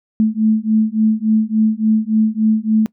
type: beating tone pair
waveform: sine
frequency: 216.4 / 219.9 Hz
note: A3 / A3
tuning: -29 / -1 cents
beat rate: 3.5 Hz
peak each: -15 dBFS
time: 0.2-2.86 s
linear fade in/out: 0 ms
effects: noise-tail reverb RT60 0.1 s tail -22 dB re dry